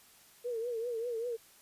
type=tone with vibrato; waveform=sine; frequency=468.2 Hz; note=A#4; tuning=8 cents sharp; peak=-33 dBFS; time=0.44-1.37 s; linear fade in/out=20 ms; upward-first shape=triangle; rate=5.1 Hz; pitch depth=110 cents each way; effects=white hiss -60 dBFS RMS until 1.61 s + resampled to 32000 Hz